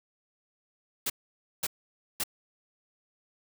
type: noise bursts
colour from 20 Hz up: white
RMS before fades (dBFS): -30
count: 3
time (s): 1.06-2.237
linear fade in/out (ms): 5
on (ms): 39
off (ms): 530
effects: none